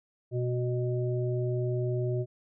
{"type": "harmonic tone", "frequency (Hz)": 123.47, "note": "B2", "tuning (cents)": 0, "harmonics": [1, 3, 5], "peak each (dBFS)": [-28, -32, -38], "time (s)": [0.31, 2.26], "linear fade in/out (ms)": 50, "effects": []}